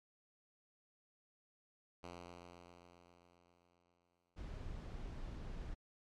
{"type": "tone with exponential decay", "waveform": "5% pulse", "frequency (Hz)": 87.5, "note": "F2", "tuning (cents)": 4, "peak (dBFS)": -37, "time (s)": [2.03, 4.7], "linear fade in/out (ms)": 5, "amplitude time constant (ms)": 580}
{"type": "noise", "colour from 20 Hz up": "brown", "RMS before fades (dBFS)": -46, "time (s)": [4.36, 5.75], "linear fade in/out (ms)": 20}
{"effects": ["low-pass 6000 Hz 12 dB/octave", "MP3 96 kbps"]}